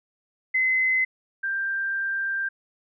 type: tone pair in turn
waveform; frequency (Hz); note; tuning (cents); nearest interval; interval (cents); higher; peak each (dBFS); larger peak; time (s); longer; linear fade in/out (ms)
sine; 2045 / 1582.1; C7 / G6; -40 / +16; major third; 444; first; -19 / -24; first; 0.54-1.05 / 1.43-2.49; second; 10
effects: none